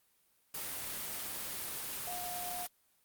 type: tone in noise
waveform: sine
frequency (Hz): 714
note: F5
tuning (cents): +38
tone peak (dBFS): -41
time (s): 2.07-2.66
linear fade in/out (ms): 5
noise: white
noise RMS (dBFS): -40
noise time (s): 0.54-2.67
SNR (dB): -4
effects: white hiss -72 dBFS RMS until 3.04 s + Opus 32 kbps